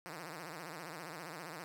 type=tone with vibrato; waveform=5% pulse; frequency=164.81 Hz; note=E3; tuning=in tune; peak=-33 dBFS; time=0.06-1.64 s; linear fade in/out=0 ms; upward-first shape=triangle; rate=15 Hz; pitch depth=220 cents each way; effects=none